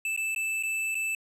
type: tone with dropouts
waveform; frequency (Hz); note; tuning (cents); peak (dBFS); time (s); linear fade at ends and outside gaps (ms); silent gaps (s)
square; 2637; E7; 0; -28; 0.05-1.15; 2; 0.164-0.175 / 0.348-0.361 / 0.627-0.634 / 0.946-0.952
effects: low-pass 12000 Hz 12 dB/octave